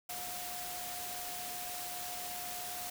sine tone in noise, 717 Hz, F5, 45 cents sharp, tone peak -45 dBFS, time 0.09-2.9 s, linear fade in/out 5 ms, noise white, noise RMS -42 dBFS, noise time 0.09-2.9 s, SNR -6 dB, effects none

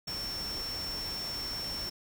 sine tone in noise, 5430 Hz, F8, 50 cents flat, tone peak -35 dBFS, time 0.07-1.9 s, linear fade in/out 10 ms, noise pink, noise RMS -42 dBFS, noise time 0.07-1.9 s, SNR +4 dB, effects none

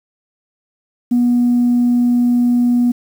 sine tone, 242.7 Hz, B3, 30 cents flat, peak -9 dBFS, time 1.11-2.92 s, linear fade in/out 10 ms, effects tanh soft clip ceiling -7 dBFS + 7-bit

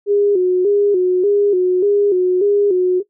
sine tone with vibrato, 385.6 Hz, G4, 28 cents flat, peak -11 dBFS, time 0.06-3.03 s, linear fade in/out 50 ms, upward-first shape square, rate 1.7 Hz, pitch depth 96 cents each way, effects noise-tail reverb RT60 0.1 s tail -19 dB re dry

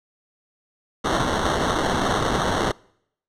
violet noise with sample-and-hold, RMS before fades -22 dBFS, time 1.04-2.72 s, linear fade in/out 10 ms, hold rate 2450 Hz, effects noise-tail reverb RT60 0.7 s tail -25 dB re dry + low-pass 7000 Hz 12 dB/octave

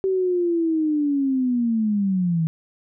sine linear sweep, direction down, 385.7 to 157.7 Hz, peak -18 dBFS, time 0.04-2.47 s, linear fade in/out 0 ms, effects none

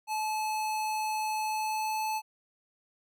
square tone with pitch glide, 863 to 868.5 Hz, A5 to A5, -34 to -23 cents, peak -30 dBFS, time 0.07-2.22 s, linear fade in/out 50 ms, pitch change +11 cents, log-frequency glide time 1.41-2.04 s, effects none

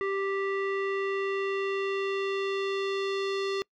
square tone with low-pass filter sweep, 392 Hz, G4, in tune, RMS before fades -30 dBFS, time 0.01-3.62 s, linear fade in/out 0 ms, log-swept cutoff 1900 to 4200 Hz, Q 2.1, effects noise-tail reverb RT60 0.1 s tail -25 dB re dry

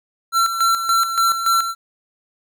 square tone with tremolo, 1352 Hz, E6, 43 cents sharp, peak -14 dBFS, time 0.32-1.75 s, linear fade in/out 50 ms, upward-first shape square, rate 3.5 Hz, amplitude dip 60%, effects none

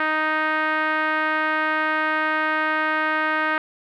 5% pulse tone with low-pass filter, 311.1 Hz, D#4, in tune, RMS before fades -22 dBFS, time 0-3.58 s, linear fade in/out 2 ms, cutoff 1600 Hz, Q 2.3, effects none

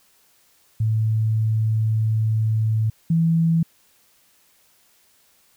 sine tone pair in turn, 110 / 164.81 Hz, A2 / E3, 0 / 0 cents, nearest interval perfect fifth, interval 700 cents, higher second, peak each -17 / -15 dBFS, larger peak second, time 0.8-2.9 / 3.1-3.63 s, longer first, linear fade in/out 5 ms, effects white hiss -59 dBFS RMS until 5.56 s

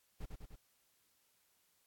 brown noise with echo, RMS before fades -43 dBFS, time 0.2-0.26 s, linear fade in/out 10 ms, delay 100 ms, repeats 3, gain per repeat -3 dB, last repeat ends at 0.56 s, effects white hiss -75 dBFS RMS until 1.86 s + AAC 64 kbps

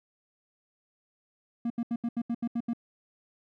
triangle tone bursts, 234.9 Hz, A#3, 13 cents sharp, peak -25 dBFS, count 9, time 1.65-2.734 s, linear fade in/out 5 ms, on 52 ms, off 77 ms, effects none

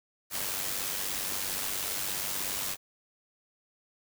white noise with amplitude modulation, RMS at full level -31 dBFS, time 0.3-2.77 s, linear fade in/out 50 ms, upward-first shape sine, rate 97 Hz, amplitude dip 50%, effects none

